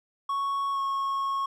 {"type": "tone with pitch glide", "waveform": "triangle", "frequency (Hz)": [1108.7, 1095.3], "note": ["C#6", "C#6"], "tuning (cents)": [0, -21], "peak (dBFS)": -24, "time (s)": [0.29, 1.46], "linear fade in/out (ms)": 5, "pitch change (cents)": -21, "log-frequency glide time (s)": [0.72, 0.79], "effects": []}